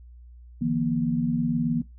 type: tone cluster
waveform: sine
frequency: 151.4 / 170.4 / 238.3 Hz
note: D#3 / F3 / A#3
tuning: -47 / -42 / +38 cents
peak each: -29 / -28 / -24 dBFS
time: 0.61-1.82 s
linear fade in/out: 10 ms
effects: noise-tail reverb RT60 0.2 s tail -20 dB re dry + added 60 Hz sine -44 dBFS peak until 1.98 s